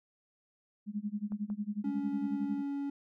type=tone with tremolo; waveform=sine; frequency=207.7 Hz; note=G#3; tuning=in tune; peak=-30 dBFS; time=0.86-2.63 s; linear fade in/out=50 ms; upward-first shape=sine; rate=11 Hz; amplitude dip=95%
type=clicks; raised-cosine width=1 ms; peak=-37 dBFS; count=2; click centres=1.321 / 1.501 s
type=tone; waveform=triangle; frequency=281.3 Hz; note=C#4; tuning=26 cents sharp; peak=-31 dBFS; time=1.84-2.9 s; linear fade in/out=5 ms
effects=none